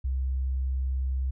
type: tone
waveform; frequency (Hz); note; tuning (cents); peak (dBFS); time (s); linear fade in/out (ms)
sine; 65.41; C2; 0; -25; 0.04-1.31; 10
effects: none